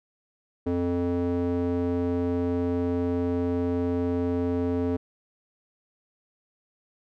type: tone with band-pass filter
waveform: square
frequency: 87.6 Hz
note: F2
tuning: 6 cents sharp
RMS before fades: -26 dBFS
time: 0.66-4.97 s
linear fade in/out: 10 ms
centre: 350 Hz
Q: 2.5
effects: none